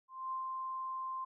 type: tone with ADSR envelope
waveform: sine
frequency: 1046.5 Hz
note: C6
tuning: in tune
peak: -35 dBFS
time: 0.08-1.25 s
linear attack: 240 ms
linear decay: 120 ms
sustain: -2 dB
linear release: 11 ms
effects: none